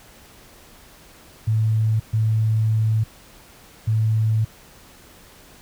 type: tone bursts at uneven times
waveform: sine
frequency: 110 Hz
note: A2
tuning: in tune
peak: -16 dBFS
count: 3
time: 1.47-2 / 2.13-3.04 / 3.87-4.45 s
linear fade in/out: 10 ms
effects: pink hiss -48 dBFS RMS until 5.61 s